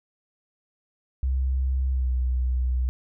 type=tone with pitch glide; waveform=sine; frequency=65.41 to 62.82 Hz; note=C2 to B1; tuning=0 to +30 cents; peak=-21 dBFS; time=1.23-2.89 s; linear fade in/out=0 ms; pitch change=-70 cents; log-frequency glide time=1.91-2.11 s; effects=none